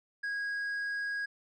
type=tone with tanh clipping; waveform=sine; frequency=1646 Hz; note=G#6; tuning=16 cents flat; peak=-33 dBFS; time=0.23-1.26 s; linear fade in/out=10 ms; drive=4 dB; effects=none